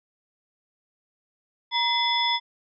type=tone cluster; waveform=sine; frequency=948 / 2040 / 3446 / 5170 Hz; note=A#5 / C7 / A7 / E8; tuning=+29 / -44 / -37 / -34 cents; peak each=-25 / -29 / -24 / -32 dBFS; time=1.71-2.4 s; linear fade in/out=50 ms; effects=none